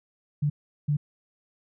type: tone bursts at uneven times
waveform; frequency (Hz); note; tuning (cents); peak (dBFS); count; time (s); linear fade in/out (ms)
sine; 146.83; D3; 0; -21; 2; 0.42-0.5 / 0.88-0.97; 10
effects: none